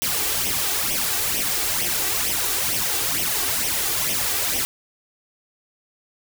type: noise with flanger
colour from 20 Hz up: white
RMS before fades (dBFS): -23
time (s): 0.02-4.65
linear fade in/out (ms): 0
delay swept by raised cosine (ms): 0.34 to 2.64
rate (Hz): 2.2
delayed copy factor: +0.7
effects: none